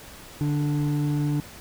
triangle tone pair together, 146.83 / 293.7 Hz, D3 / D4, 0 / 0 cents, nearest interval octave, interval 1200 cents, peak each -21 / -25 dBFS, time 0.41-1.4 s, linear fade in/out 0 ms, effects pink hiss -44 dBFS RMS until 1.6 s

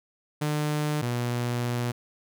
sawtooth tone pair in turn, 150 / 121 Hz, D3 / B2, +37 / -35 cents, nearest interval major third, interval 372 cents, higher first, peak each -21 / -22 dBFS, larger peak first, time 0.41-1.02 / 1.02-1.92 s, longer second, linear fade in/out 10 ms, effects none

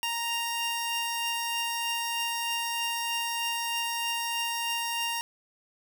sawtooth tone pair together, 932.4 / 2794 Hz, A#5 / F7, 0 / 0 cents, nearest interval octave + perfect fifth, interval 1900 cents, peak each -28 dBFS, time 0.03-5.21 s, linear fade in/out 0 ms, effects none

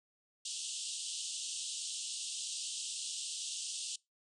white band-pass noise, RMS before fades -41 dBFS, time 0.45-3.96 s, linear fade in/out 5 ms, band 2800 to 9100 Hz, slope 96 dB/octave, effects noise-tail reverb RT60 0.2 s tail -23 dB re dry

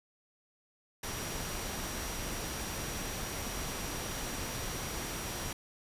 sine tone in noise, 5750 Hz, F8, 50 cents sharp, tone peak -47 dBFS, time 1.03-5.53 s, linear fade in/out 5 ms, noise pink, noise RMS -38 dBFS, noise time 1.03-5.53 s, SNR -12 dB, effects resampled to 32000 Hz

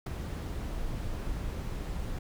brown noise with ADSR envelope, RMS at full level -29 dBFS, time 0.06-2.19 s, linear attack 7 ms, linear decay 8 ms, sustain -6 dB, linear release 7 ms, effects none

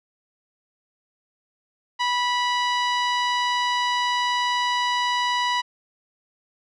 sawtooth tone with low-pass filter, 981 Hz, B5, 12 cents flat, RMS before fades -23 dBFS, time 1.99-5.62 s, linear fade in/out 20 ms, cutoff 4100 Hz, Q 1.4, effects none

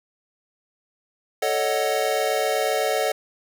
square chord, D# half-diminished seventh, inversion second, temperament equal, 440 / 554.4 / 622.3 / 740 Hz, A4 / C#5 / D#5 / F#5, 0 / 0 / 0 / 0 cents, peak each -27 dBFS, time 1.42-3.12 s, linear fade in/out 5 ms, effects none

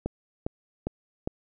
click train, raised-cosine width 2 ms, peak -15 dBFS, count 4, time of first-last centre 0.06-1.275 s, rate 2.47 Hz, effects none

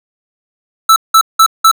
square tone bursts, 1318.5 Hz, E6, in tune, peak -4 dBFS, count 4, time 0.89-1.714 s, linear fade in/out 5 ms, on 71 ms, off 180 ms, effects none

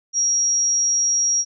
sine tone, 5660 Hz, F8, 22 cents sharp, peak -16 dBFS, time 0.13-1.45 s, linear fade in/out 50 ms, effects none

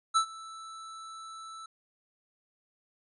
square tone with ADSR envelope, 1319 Hz, E6, 1 cent sharp, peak -21 dBFS, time 0.14-1.66 s, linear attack 25 ms, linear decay 87 ms, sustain -22 dB, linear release 4 ms, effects resampled to 24000 Hz

